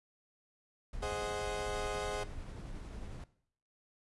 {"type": "noise with tremolo", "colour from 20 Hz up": "brown", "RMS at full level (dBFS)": -43, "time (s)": [0.93, 3.24], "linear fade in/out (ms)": 2, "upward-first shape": "sine", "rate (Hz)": 11, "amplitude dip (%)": 25}
{"type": "chord", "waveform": "30% pulse", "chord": "Ab dominant seventh", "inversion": "none", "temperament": "equal", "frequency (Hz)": [415.3, 523.3, 622.3, 740], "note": ["Ab4", "C5", "Eb5", "Gb5"], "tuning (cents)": [0, 0, 0, 0], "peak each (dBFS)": [-37, -40, -40, -41], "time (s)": [1.02, 2.24], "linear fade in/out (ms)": 10}
{"effects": ["noise-tail reverb RT60 0.6 s tail -18 dB re dry", "resampled to 24000 Hz"]}